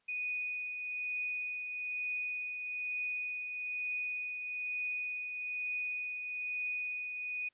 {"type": "tone with tremolo", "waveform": "sine", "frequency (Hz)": 2479, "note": "D#7", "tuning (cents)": -7, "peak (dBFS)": -33, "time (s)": [0.08, 7.49], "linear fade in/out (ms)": 10, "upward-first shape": "triangle", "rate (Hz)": 1.1, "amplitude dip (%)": 45, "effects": ["white hiss -75 dBFS RMS until 7.53 s", "resampled to 8000 Hz"]}